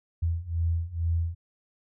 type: beating tone pair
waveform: sine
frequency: 82.41 / 84.61 Hz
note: E2 / E2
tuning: 0 / +46 cents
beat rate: 2.2 Hz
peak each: -29 / -27 dBFS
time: 0.22-1.35 s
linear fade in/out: 10 ms
effects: none